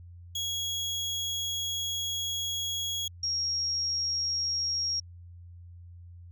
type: tone pair in turn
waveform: 30% pulse / sine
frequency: 3322 / 5587 Hz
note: G#7 / F8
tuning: 0 / 0 cents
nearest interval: major sixth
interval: 900 cents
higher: second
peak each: -27 dBFS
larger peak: neither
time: 0.35-3.08 / 3.23-5 s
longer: first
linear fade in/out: 5 ms
effects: added 87 Hz sine -45 dBFS peak until 6.31 s